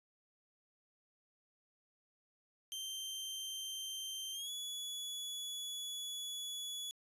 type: tone with pitch glide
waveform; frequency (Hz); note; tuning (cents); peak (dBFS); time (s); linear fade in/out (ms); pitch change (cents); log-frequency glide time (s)
sawtooth; 3136 to 3400; G7 to G#7; 0 to +40; -38; 2.72-6.91; 0; +140; 4.33-4.5
effects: resampled to 32000 Hz

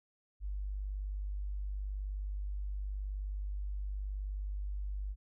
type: tone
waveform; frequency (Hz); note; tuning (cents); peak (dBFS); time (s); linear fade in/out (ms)
sine; 49.54; G1; +19; -35; 0.4-5.16; 50
effects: none

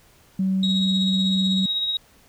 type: tone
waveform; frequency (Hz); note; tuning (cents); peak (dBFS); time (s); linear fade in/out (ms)
sine; 190; F#3; +46; -18; 0.39-1.66; 5
type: tone with tremolo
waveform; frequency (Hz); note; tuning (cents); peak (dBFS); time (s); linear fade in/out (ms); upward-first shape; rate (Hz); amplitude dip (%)
sine; 3799; A#7; +32; -19; 0.63-1.97; 2; triangle; 16; 45
effects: tanh soft clip ceiling -13 dBFS + pink hiss -55 dBFS RMS until 2.28 s

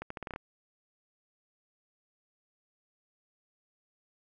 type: accelerating click train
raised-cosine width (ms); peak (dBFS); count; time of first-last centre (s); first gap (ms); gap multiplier
0.5; -23; 8; 0.02-0.361; 84; 0.81
effects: none

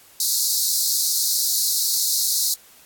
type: high-pass noise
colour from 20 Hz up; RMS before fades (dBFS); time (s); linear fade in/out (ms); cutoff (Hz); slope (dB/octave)
pink; -21; 0.2-2.54; 2; 4000; 96
effects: white hiss -50 dBFS RMS until 2.85 s + AAC 64 kbps

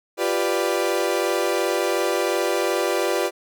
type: chord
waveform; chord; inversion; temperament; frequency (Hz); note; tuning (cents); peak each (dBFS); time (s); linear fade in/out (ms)
35% pulse; G dominant seventh; third; equal; 349.2 / 392 / 493.9 / 587.3; F4 / G4 / B4 / D5; 0 / 0 / 0 / 0; -24; 0.17-3.31; 50
effects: none

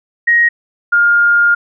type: tone pair in turn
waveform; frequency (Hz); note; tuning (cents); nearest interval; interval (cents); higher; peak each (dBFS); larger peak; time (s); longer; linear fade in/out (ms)
sine; 1882 / 1412.5; A#6 / F6; +16 / +19; perfect fourth; 497; first; -7; neither; 0.27-0.49 / 0.92-1.55; second; 10
effects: none

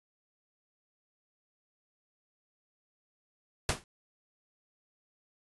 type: noise with exponential decay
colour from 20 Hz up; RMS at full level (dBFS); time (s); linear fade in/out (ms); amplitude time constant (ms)
pink; -25; 3.69-3.84; 1; 32
effects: resampled to 24000 Hz

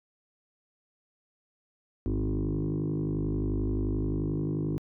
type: tone with frequency modulation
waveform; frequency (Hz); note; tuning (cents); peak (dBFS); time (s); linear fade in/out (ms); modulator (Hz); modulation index
sine; 103.1; G#2; -12; -25; 2.06-4.78; 0; 51.4; 5.1
effects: tanh soft clip ceiling -23 dBFS

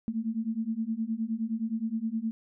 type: beating tone pair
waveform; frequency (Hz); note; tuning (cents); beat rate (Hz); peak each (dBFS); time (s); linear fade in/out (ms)
sine; 219 / 228.6; A3 / A#3; -8 / -34; 9.6; -32 / -31; 0.08-2.31; 0
effects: none

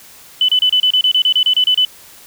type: tone bursts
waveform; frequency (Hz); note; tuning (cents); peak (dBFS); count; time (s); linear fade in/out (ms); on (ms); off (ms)
sine; 3003; F#7; +25; -9; 14; 0.41-1.85; 2; 75; 30
effects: white hiss -41 dBFS RMS until 2.26 s

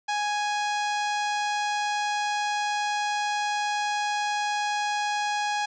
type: tone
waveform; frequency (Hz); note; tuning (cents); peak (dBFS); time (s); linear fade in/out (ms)
sawtooth; 830.6; G#5; 0; -21; 0.08-5.66; 10
effects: resampled to 16000 Hz + 10-bit

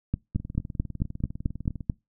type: two click trains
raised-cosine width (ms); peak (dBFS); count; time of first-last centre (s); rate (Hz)
5; -12 / -23; 9 / 30; 0.14-1.898 / 0.35-1.807; 4.55 / 19.9
effects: noise-tail reverb RT60 0.2 s tail -24 dB re dry

